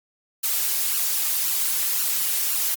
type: noise with flanger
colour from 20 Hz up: blue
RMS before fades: -23 dBFS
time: 0.43-2.75 s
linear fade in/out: 10 ms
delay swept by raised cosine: 0.69 to 6.39 ms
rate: 1.9 Hz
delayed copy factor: +0.75
effects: Opus 48 kbps